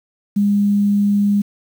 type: tone with quantisation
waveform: sine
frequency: 203.4 Hz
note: G#3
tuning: 36 cents flat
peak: -12 dBFS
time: 0.36-1.42 s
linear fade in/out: 10 ms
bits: 7
effects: none